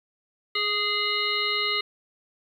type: harmonic tone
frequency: 415.3 Hz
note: G#4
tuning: in tune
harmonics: 1 / 3 / 5 / 7 / 9 / 10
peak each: -34 / -31 / -28 / -30 / -31 / -30 dBFS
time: 0.55-1.81 s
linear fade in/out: 5 ms
effects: 9-bit